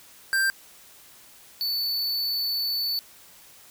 square tone pair in turn, 1577 / 4481 Hz, G6 / C#8, +10 / +18 cents, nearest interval octave + tritone, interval 1808 cents, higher second, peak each -21 / -25 dBFS, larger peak first, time 0.33-0.5 / 1.61-2.99 s, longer second, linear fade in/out 0 ms, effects white hiss -51 dBFS RMS until 3.7 s

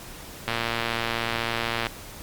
click train, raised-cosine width 0.3 ms, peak -9 dBFS, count 162, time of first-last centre 0.48-1.868 s, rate 116 Hz, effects pink hiss -41 dBFS RMS until 2.22 s + MP3 96 kbps

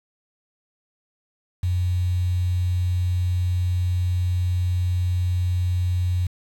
sine tone with quantisation, 90 Hz, F#2, 47 cents flat, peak -19 dBFS, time 1.63-6.27 s, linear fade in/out 5 ms, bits 7, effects none

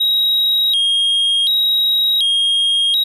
triangle tone with vibrato, 3520 Hz, A7, in tune, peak -11 dBFS, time 0-3.04 s, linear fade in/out 10 ms, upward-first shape square, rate 0.68 Hz, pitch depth 140 cents each way, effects resampled to 32000 Hz

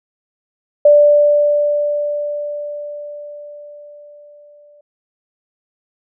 sine tone with exponential decay, 587.3 Hz, D5, in tune, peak -4 dBFS, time 0.85-4.81 s, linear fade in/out 5 ms, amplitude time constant 860 ms, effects none

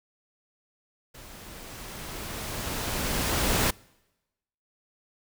pink noise with level ramp, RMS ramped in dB -47 to -23 dBFS, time 1.14-3.71 s, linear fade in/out 10 ms, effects noise-tail reverb RT60 1.0 s tail -26 dB re dry

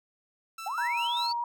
sawtooth tone with tremolo, 1329 Hz, E6, 14 cents sharp, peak -34 dBFS, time 0.58-1.32 s, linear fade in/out 5 ms, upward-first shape square, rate 5.1 Hz, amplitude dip 50%
sine linear sweep, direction up, 718 to 4600 Hz, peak -30 dBFS, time 0.66-1.33 s, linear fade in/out 5 ms
sine tone with vibrato, 951 Hz, A#5, 34 cents sharp, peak -28 dBFS, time 0.78-1.44 s, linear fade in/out 2 ms, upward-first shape square, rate 3.2 Hz, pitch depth 10 cents each way
effects none

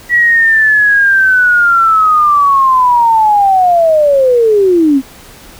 sine linear sweep, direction down, 1940 to 257.6 Hz, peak -5 dBFS, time 0.09-5.02 s, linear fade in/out 50 ms, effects pink hiss -36 dBFS RMS until 5.59 s

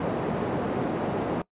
white band-pass noise, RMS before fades -28 dBFS, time 0-1.42 s, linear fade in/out 5 ms, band 130 to 520 Hz, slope 12 dB/octave, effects noise-tail reverb RT60 0.1 s tail -21 dB re dry + resampled to 8000 Hz

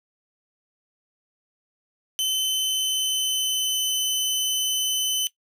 sawtooth tone with pitch glide, 3054 to 3035 Hz, G7 to F#7, -46 to +43 cents, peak -19 dBFS, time 2.19-5.27 s, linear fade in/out 0 ms, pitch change -11 cents, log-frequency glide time 2.43-4.01 s, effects noise-tail reverb RT60 0.1 s tail -17 dB re dry

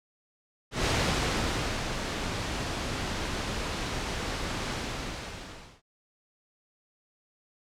pink noise with ADSR envelope, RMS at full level -25 dBFS, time 0.71-5.82 s, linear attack 140 ms, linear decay 1000 ms, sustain -7 dB, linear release 1100 ms, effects low-pass 6000 Hz 12 dB/octave

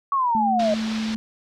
sine exponential sweep, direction down, 1134 to 612 Hz, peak -18 dBFS, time 0.12-0.74 s, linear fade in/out 2 ms
sine tone with pitch glide, 221.5 to 220 Hz, A3 to A3, +12 to 0 cents, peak -23 dBFS, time 0.35-1.16 s, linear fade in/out 0 ms, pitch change -12 cents, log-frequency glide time 0.68-0.93 s
white low-pass noise, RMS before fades -35 dBFS, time 0.59-1.15 s, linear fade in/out 5 ms, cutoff 4900 Hz, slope 24 dB/octave
effects none

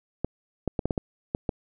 clicks, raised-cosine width 2 ms, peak -12 dBFS, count 8, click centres 0.246 / 0.677 / 0.792 / 0.856 / 0.908 / 0.978 / 1.349 / 1.492 s, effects none

